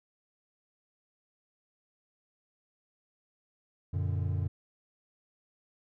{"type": "chord", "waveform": "triangle", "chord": "Gb augmented", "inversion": "none", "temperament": "equal", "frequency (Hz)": [92.5, 116.54, 146.83], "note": ["Gb2", "Bb2", "D3"], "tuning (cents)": [0, 0, 0], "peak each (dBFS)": [-28, -34, -34], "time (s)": [3.93, 4.48], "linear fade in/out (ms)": 10, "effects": []}